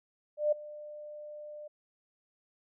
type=tone with ADSR envelope; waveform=sine; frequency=598 Hz; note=D5; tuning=31 cents sharp; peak=-22 dBFS; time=0.37-1.68 s; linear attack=150 ms; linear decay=9 ms; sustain=-20 dB; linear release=10 ms; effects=none